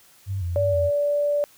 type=tone with vibrato; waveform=sine; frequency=92 Hz; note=F#2; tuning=9 cents flat; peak=-24 dBFS; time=0.26-0.91 s; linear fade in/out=50 ms; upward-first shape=square; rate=3.2 Hz; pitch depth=97 cents each way
type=tone with pitch glide; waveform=sine; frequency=576 to 582 Hz; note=D5 to D5; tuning=-34 to -16 cents; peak=-19 dBFS; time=0.56-1.44 s; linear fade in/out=0 ms; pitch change=+18 cents; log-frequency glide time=0.72-1.18 s
effects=white hiss -54 dBFS RMS until 1.57 s